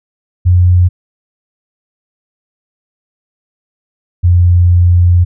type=tone pair in turn; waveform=sine; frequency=89.5 / 88.12 Hz; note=F2 / F2; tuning=+43 / +16 cents; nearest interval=unison; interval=27 cents; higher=first; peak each=-4 dBFS; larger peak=neither; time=0.45-0.89 / 4.23-5.25 s; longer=second; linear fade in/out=20 ms; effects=none

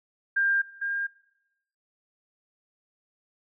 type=tone pair in turn; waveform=sine; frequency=1596 / 1608 Hz; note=G6 / G6; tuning=+31 / +44 cents; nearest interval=unison; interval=13 cents; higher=second; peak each=-21 / -27 dBFS; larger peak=first; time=0.36-0.62 / 0.81-1.07 s; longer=neither; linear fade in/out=10 ms; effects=noise-tail reverb RT60 0.8 s tail -17 dB re dry

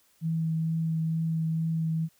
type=tone with vibrato; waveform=sine; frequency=161.8 Hz; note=E3; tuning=32 cents flat; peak=-25 dBFS; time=0.21-2.09 s; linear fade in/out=50 ms; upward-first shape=triangle; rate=2.2 Hz; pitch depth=13 cents each way; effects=white hiss -65 dBFS RMS until 2.19 s

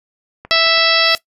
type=click train; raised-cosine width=0.5 ms; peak=-18 dBFS; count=4; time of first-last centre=0.45-0.776 s; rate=9.2 Hz
type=harmonic tone; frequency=659.3 Hz; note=E5; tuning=in tune; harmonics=1 / 2 / 3 / 4 / 5 / 6 / 7 / 8; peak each=-19 / -19 / -19 / -19 / -19 / -19 / -19 / -19 dBFS; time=0.51-1.15 s; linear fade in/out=0 ms
type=noise with exponential growth; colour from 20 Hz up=blue; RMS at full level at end=-33 dBFS; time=0.8-1.18 s; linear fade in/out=1 ms; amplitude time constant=81 ms
effects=noise-tail reverb RT60 0.1 s tail -18 dB re dry + resampled to 32000 Hz

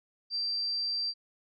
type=tone; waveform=sine; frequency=4699 Hz; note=D8; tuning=in tune; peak=-29 dBFS; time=0.3-1.14 s; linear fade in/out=50 ms; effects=none

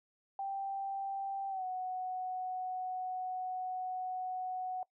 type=tone with pitch glide; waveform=sine; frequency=784 to 740 Hz; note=G5 to F#5; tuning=0 to 0 cents; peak=-35 dBFS; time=0.39-4.83 s; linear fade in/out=2 ms; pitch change=-100 cents; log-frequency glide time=1.49-1.64 s; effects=noise-tail reverb RT60 0.1 s tail -21 dB re dry

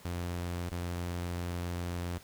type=tone with dropouts; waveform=sawtooth; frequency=87.5 Hz; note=F2; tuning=4 cents sharp; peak=-30 dBFS; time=0.05-2.18 s; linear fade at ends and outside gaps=0 ms; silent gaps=0.693-0.719 s; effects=pink hiss -55 dBFS RMS until 2.23 s

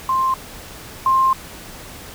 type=tone pair in turn; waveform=sine; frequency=1051 / 1056.2 Hz; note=C6 / C6; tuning=+7 / +16 cents; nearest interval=unison; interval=9 cents; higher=second; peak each=-15 / -12 dBFS; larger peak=second; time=0.09-0.34 / 1.06-1.33 s; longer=second; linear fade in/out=2 ms; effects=pink hiss -37 dBFS RMS until 2.14 s

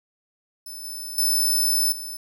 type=tone with level steps; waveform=10% pulse; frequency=5274 Hz; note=E8; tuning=in tune; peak=-29 / -26 / -13 / -26 dBFS; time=0.66-2.17 s; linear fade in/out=5 ms; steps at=0.84 / 1.18 / 1.92 s; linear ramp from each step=2 ms; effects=none

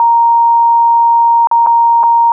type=tone with dropouts; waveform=sine; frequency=932.3 Hz; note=A#5; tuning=in tune; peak=-5 dBFS; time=0-2.32 s; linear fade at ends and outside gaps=1 ms; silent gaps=1.472-1.513 / 1.663-1.67 / 2.032-2.036 s; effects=none

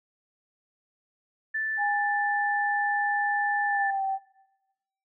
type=tone; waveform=sine; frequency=1760 Hz; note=A6; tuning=in tune; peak=-26 dBFS; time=1.54-3.91 s; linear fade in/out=10 ms
type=tone with pitch glide; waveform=sine; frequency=820 to 774 Hz; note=G#5 to G5; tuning=-22 to -22 cents; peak=-25 dBFS; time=1.77-4.19 s; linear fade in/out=50 ms; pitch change=-100 cents; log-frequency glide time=3.66-4.03 s
effects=noise-tail reverb RT60 1.0 s tail -19 dB re dry

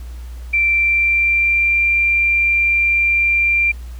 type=tone with pitch glide; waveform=sine; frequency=2349 to 2372 Hz; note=D7 to D7; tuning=0 to +17 cents; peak=-12 dBFS; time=0.53-3.72 s; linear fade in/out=10 ms; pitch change=+17 cents; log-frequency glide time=0.69-1.83 s; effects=added 60 Hz sine -28 dBFS peak until 3.99 s + pink hiss -47 dBFS RMS until 3.99 s

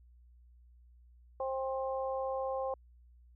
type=harmonic tone; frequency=264.8 Hz; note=C4; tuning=21 cents sharp; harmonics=2 / 3 / 4; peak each=-34 / -39 / -42 dBFS; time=1.4-2.74 s; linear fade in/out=2 ms; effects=added 60 Hz sine -57 dBFS peak until 3.35 s

